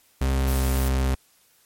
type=tone with pitch glide; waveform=40% pulse; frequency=66.4 to 65.79 Hz; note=C2 to C2; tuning=+26 to +10 cents; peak=-19 dBFS; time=0.21-1.15 s; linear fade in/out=5 ms; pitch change=-16 cents; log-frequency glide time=0.41-0.63 s
type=noise; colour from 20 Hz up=blue; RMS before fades=-34 dBFS; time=0.47-0.89 s; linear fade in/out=10 ms
effects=white hiss -60 dBFS RMS until 1.65 s + MP3 64 kbps